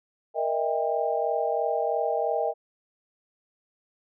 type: tone cluster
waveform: sine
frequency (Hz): 467.4 / 615 / 658 / 798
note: A#4 / D#5 / E5 / G5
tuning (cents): +5 / -20 / -3 / +31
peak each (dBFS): -29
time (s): 0.34-2.54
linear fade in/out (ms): 50
effects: none